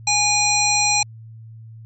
harmonic tone with a mistuned harmonic, 830.6 Hz, G#5, in tune, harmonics 1 / 3 / 5 / 7 / 9, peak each -22 / -22 / -22 / -22 / -22 dBFS, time 0.07-1.03 s, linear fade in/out 5 ms, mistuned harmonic 3, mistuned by -33 cents, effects added 112 Hz sine -37 dBFS peak until 1.85 s

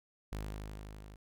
sawtooth tone with level ramp, 51.91 Hz, G#1, in tune, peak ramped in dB -33 to -46 dBFS, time 0.32-1.16 s, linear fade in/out 5 ms, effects none

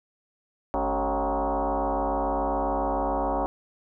sine tone with frequency modulation, 116.54 Hz, A#2, in tune, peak -23 dBFS, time 0.74-3.46 s, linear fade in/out 0 ms, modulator 166 Hz, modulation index 5.6, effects none

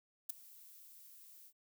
violet noise with ADSR envelope, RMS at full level -36 dBFS, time 0.29-1.53 s, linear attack 10 ms, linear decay 7 ms, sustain -22 dB, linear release 68 ms, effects none

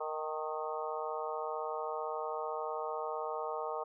harmonic tone with a mistuned harmonic, 155.56 Hz, D#3, in tune, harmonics 3 / 4 / 5 / 6 / 7 / 8, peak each -40 / -41 / -42 / -43 / -43 / -44 dBFS, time 0-3.84 s, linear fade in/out 10 ms, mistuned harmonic 6, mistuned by -41 cents, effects none

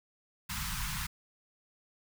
pink band-stop noise, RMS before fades -36 dBFS, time 0.49-1.07 s, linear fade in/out 10 ms, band 200 to 920 Hz, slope 48 dB/octave, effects none

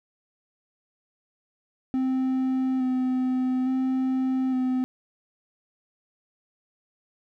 triangle tone with vibrato, 258.3 Hz, C4, 22 cents flat, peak -20 dBFS, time 1.94-4.84 s, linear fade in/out 0 ms, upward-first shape square, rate 0.58 Hz, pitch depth 15 cents each way, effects none

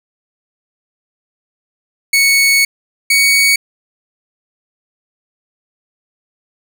sawtooth tone pair in turn, 2217 / 2238 Hz, C#7 / C#7, 0 / +16 cents, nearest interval unison, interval 16 cents, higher second, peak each -5 dBFS, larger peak neither, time 2.13-2.65 / 3.1-3.56 s, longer first, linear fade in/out 5 ms, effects none

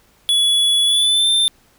square tone with pitch glide, 3400 to 3573 Hz, G#7 to A7, +40 to +26 cents, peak -13 dBFS, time 0.29-1.48 s, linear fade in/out 0 ms, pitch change +86 cents, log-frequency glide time 0.85-1.29 s, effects pink hiss -55 dBFS RMS until 1.78 s

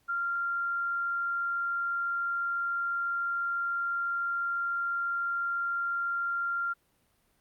sine tone, 1387 Hz, F6, 12 cents flat, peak -28 dBFS, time 0.08-6.74 s, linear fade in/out 20 ms, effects pink hiss -70 dBFS RMS until 7.4 s + Opus 48 kbps

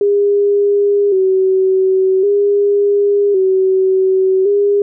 sine tone with vibrato, 392 Hz, G4, in tune, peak -9 dBFS, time 0.01-4.82 s, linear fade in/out 2 ms, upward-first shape square, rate 0.45 Hz, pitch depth 60 cents each way, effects none

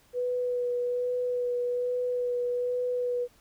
sine tone with vibrato, 491.9 Hz, B4, 7 cents flat, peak -26 dBFS, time 0.13-3.28 s, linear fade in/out 50 ms, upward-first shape sine, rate 1.2 Hz, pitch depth 14 cents each way, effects pink hiss -62 dBFS RMS until 3.4 s

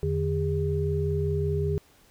sine tone cluster, 84.9 / 150.2 / 405.4 Hz, F2 / D3 / G#4, -48 / +39 / -42 cents, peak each -28 dBFS, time 0.03-1.78 s, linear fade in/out 0 ms, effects pink hiss -59 dBFS RMS until 2.1 s

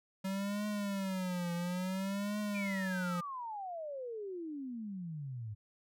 square tone with vibrato, 190 Hz, F#3, 46 cents sharp, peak -35 dBFS, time 0.24-3.21 s, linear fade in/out 10 ms, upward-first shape triangle, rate 0.58 Hz, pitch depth 180 cents each way
sine exponential sweep, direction down, 2443 to 101.6 Hz, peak -39 dBFS, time 2.54-5.55 s, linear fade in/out 20 ms
effects none

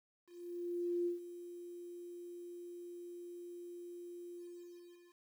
sine tone with ADSR envelope, 349.2 Hz, F4, in tune, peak -32 dBFS, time 0.26-5.2 s, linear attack 800 ms, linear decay 130 ms, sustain -14 dB, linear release 830 ms, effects 11-bit

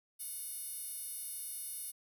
10% pulse tone with high-pass filter, 729 Hz, F#5, 26 cents flat, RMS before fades -43 dBFS, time 0.19-1.92 s, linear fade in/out 20 ms, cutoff 9900 Hz, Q 1.7, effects none

